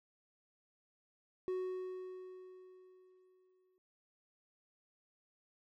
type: tone with exponential decay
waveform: triangle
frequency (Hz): 370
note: F#4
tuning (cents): 0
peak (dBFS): -32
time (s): 1.48-3.78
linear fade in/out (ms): 0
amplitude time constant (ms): 500
effects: none